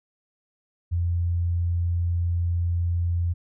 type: tone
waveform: sine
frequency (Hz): 86.3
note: F2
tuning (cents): -20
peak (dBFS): -21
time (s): 0.91-3.34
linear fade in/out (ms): 20
effects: none